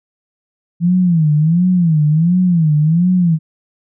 sine tone with vibrato, 165.6 Hz, E3, 8 cents sharp, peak -9 dBFS, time 0.8-3.39 s, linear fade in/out 50 ms, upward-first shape sine, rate 1.4 Hz, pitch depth 180 cents each way, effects none

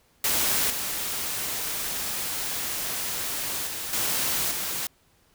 white noise with level steps, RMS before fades -24 / -30 / -33 / -26 / -30 dBFS, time 0.24-4.87 s, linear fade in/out 2 ms, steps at 0.7 / 3.67 / 3.93 / 4.51 s, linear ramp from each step 2 ms, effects pink hiss -63 dBFS RMS until 5.34 s

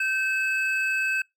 triangle tone pair together, 1549 / 2591 Hz, G6 / E7, -21 / -30 cents, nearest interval major sixth, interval 891 cents, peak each -24 dBFS, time 0-1.22 s, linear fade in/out 5 ms, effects noise-tail reverb RT60 0.2 s tail -26 dB re dry

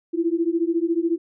sine beating tone pair, 328.4 / 342.4 Hz, E4 / F4, -6 / -34 cents, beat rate 14 Hz, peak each -22 dBFS, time 0.13-1.18 s, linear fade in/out 20 ms, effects none

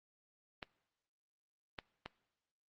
clicks, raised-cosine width 0.3 ms, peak -26 dBFS, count 3, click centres 0.628 / 1.788 / 2.06 s, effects noise-tail reverb RT60 1.0 s tail -21 dB re dry + Opus 32 kbps

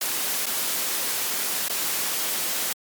white noise with dropouts, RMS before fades -26 dBFS, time 0.01-2.73 s, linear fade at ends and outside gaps 5 ms, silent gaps 0.46-0.464 / 1.685-1.695 s, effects high-pass 200 Hz 12 dB/octave + MP3 96 kbps

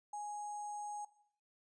sine tone with sample-and-hold, 830.6 Hz, G#5, in tune, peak -40 dBFS, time 0.13-1.05 s, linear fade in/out 5 ms, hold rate 7350 Hz, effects noise-tail reverb RT60 0.6 s tail -17 dB re dry + resampled to 22050 Hz

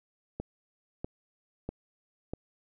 click train, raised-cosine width 2 ms, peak -21 dBFS, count 4, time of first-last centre 0.4-2.335 s, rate 1.55 Hz, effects none

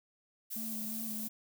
violet noise, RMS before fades -40 dBFS, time 0.5-1.29 s, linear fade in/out 20 ms
triangle tone with vibrato, 220 Hz, A3, in tune, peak -39 dBFS, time 0.56-1.28 s, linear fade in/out 5 ms, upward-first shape square, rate 2.9 Hz, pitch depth 28 cents each way
effects none

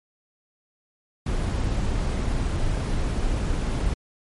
brown noise, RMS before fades -24 dBFS, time 1.26-3.94 s, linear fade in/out 5 ms, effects MP3 48 kbps

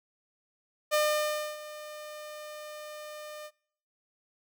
sawtooth tone with ADSR envelope, 604 Hz, D5, 48 cents sharp, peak -19 dBFS, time 0.91-3.51 s, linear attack 29 ms, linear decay 630 ms, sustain -18 dB, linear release 54 ms, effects noise-tail reverb RT60 0.6 s tail -25 dB re dry

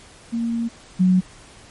sine tone pair in turn, 232 / 184.14 Hz, A#3 / F#3, -8 / -8 cents, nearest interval major third, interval 400 cents, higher first, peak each -20 / -12 dBFS, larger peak second, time 0.32-0.69 / 0.99-1.21 s, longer first, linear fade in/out 20 ms, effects pink hiss -46 dBFS RMS until 1.7 s + MP3 48 kbps

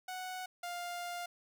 sawtooth tone pair in turn, 740 / 701.5 Hz, F#5 / F5, 0 / +8 cents, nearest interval minor second, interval 92 cents, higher first, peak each -36 / -35 dBFS, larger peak second, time 0.08-0.46 / 0.63-1.26 s, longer second, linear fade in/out 5 ms, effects none

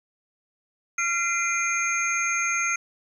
sine tone cluster, 1376 / 2065 / 2403 / 6420 Hz, F6 / C7 / D7 / G8, -26 / -23 / +39 / +40 cents, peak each -28 dBFS, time 0.98-2.76 s, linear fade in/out 5 ms, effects 9-bit

